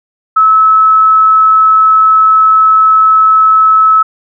sine tone, 1298 Hz, E6, 27 cents flat, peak -3 dBFS, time 0.36-4.03 s, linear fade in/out 10 ms, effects none

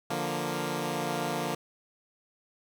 10% pulse chord, Bb major, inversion first, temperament equal, 146.83 / 174.61 / 233.1 Hz, D3 / F3 / Bb3, 0 / 0 / 0 cents, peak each -26 dBFS, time 0.1-1.55 s, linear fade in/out 5 ms, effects none

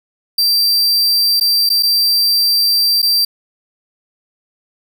45% pulse tone with dropouts, 4699 Hz, D8, in tune, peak -10 dBFS, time 0.38-3.25 s, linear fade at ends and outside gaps 5 ms, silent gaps 1.399-1.409 / 1.692-1.7 / 1.826-1.831 / 3.019-3.027 s, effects none

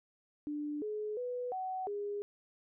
sine tone with pitch steps, 296 / 424.3 / 493.9 / 750 / 409.2 Hz, D4 / G#4 / B4 / F#5 / G#4, +14 / +37 / 0 / +23 / -26 cents, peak -35 dBFS, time 0.47-2.22 s, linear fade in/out 0 ms, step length 350 ms, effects none

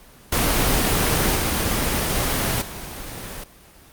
pink noise with level steps, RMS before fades -19 / -21 / -33 dBFS, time 0.32-3.44 s, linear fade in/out 5 ms, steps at 1.35 / 2.61 s, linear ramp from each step 10 ms, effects pink hiss -48 dBFS RMS until 3.92 s + Opus 24 kbps

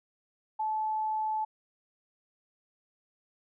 sine tone, 867 Hz, A5, 26 cents flat, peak -28 dBFS, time 0.59-1.45 s, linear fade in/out 10 ms, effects none

